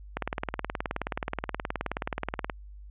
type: click train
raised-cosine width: 0.5 ms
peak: -14 dBFS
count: 45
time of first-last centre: 0.17-2.498 s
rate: 18.9 Hz
effects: added 50 Hz sine -43 dBFS peak until 2.9 s + resampled to 8000 Hz